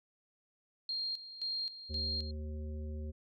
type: tone with tremolo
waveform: sine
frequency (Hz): 4215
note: C8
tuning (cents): +12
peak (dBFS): -34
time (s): 0.89-2.31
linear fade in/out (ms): 2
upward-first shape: square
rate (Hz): 1.9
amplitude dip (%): 75
type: harmonic tone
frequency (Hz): 76.2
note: D#2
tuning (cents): -36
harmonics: 1 / 3 / 5 / 7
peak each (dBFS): -38 / -48 / -52 / -55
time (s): 1.89-3.12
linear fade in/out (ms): 20
effects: none